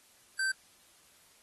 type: tone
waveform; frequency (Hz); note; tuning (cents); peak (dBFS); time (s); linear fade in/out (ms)
square; 1554; G6; -16; -29; 0.39-0.52; 5
effects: white hiss -62 dBFS RMS until 1.42 s + AAC 32 kbps